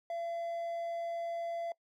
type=tone; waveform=triangle; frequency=678 Hz; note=E5; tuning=49 cents sharp; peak=-33 dBFS; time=0.1-1.72 s; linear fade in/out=2 ms; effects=noise-tail reverb RT60 0.1 s tail -22 dB re dry